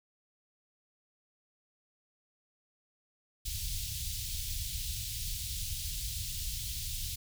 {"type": "band-stop noise", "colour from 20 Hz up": "pink", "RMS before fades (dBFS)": -37, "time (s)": [3.45, 7.16], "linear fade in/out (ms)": 10, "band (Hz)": [110, 3300], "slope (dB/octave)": 24, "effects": []}